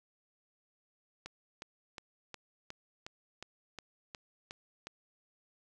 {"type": "click train", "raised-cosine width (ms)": 0.2, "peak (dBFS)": -26, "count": 11, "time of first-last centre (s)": [1.26, 4.87], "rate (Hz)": 2.77, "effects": []}